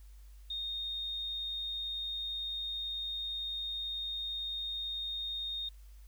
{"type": "tone", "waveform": "sine", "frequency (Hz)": 3691, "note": "A#7", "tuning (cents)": -18, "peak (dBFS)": -35, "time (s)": [0.5, 5.69], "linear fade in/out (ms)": 5, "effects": ["added 50 Hz sine -50 dBFS peak until 6.07 s", "white hiss -68 dBFS RMS until 6.07 s"]}